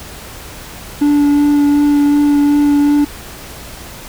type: tone with vibrato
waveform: triangle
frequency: 290 Hz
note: D4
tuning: 22 cents flat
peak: -6 dBFS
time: 1.01-3.05 s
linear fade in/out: 10 ms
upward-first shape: sine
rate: 2.7 Hz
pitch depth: 11 cents each way
effects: added 60 Hz sine -39 dBFS peak until 4.08 s + pink hiss -32 dBFS RMS until 4.08 s